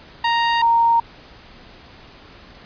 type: tone pair in turn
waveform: sawtooth / sine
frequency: 932.3 / 927.7 Hz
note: A#5 / A#5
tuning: 0 / -9 cents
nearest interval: unison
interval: 9 cents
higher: first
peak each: -12 dBFS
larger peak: neither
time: 0.24-0.62 / 0.62-1 s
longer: neither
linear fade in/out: 5 ms
effects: pink hiss -44 dBFS RMS until 2.65 s + resampled to 11025 Hz